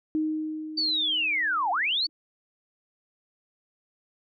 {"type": "tone with exponential decay", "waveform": "sine", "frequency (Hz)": 311.1, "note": "D#4", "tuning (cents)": 0, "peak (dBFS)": -22, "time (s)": [0.15, 2.09], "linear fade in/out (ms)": 0, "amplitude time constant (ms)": 420}
{"type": "linear two-way sweep", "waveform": "sine", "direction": "down then up", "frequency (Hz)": [4627, 692, 4627], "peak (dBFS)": -23, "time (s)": [0.77, 2.07], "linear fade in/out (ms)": 10, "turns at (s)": 1.71}
{"effects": []}